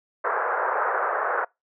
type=band-pass noise; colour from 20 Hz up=white; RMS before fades=-25 dBFS; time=0.24-1.45 s; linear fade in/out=10 ms; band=430 to 1600 Hz; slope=48 dB/octave; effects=noise-tail reverb RT60 0.2 s tail -25 dB re dry